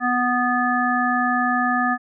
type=harmonic tone; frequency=246.9 Hz; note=B3; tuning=in tune; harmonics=1 / 3 / 5 / 7; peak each=-23 / -23 / -23 / -23 dBFS; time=0-1.98 s; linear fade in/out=50 ms; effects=none